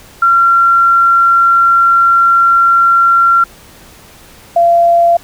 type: tone pair in turn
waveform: sine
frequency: 1370 / 685 Hz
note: F6 / F5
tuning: -34 / -34 cents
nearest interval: octave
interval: 1200 cents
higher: first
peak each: -5 dBFS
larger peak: neither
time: 0.22-3.44 / 4.56-5.17 s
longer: first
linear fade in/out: 5 ms
effects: pink hiss -39 dBFS RMS until 5.23 s